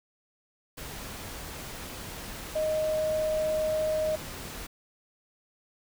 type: tone in noise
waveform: sine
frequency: 622.3 Hz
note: D#5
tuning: in tune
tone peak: -25 dBFS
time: 2.55-4.16 s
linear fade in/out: 10 ms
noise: pink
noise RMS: -40 dBFS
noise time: 0.77-4.67 s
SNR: +12 dB
effects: none